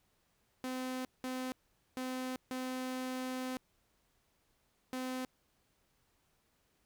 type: tone bursts at uneven times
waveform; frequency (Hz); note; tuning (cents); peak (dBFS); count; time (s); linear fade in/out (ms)
sawtooth; 256.6; C4; -34; -33; 5; 0.64-1.05 / 1.24-1.52 / 1.97-2.36 / 2.51-3.57 / 4.93-5.25; 0
effects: pink hiss -75 dBFS RMS until 6.85 s